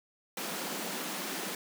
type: high-pass noise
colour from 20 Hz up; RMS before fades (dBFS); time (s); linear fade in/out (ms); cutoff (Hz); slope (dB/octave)
pink; -37; 0.37-1.55; 2; 170; 96
effects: none